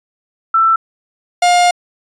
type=tone pair in turn; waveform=sine / 45% pulse; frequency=1332 / 708.5 Hz; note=E6 / F5; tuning=+18 / +25 cents; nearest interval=major seventh; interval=1093 cents; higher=first; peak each=-8 dBFS; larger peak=neither; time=0.54-0.76 / 1.42-1.71 s; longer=second; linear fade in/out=5 ms; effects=resampled to 22050 Hz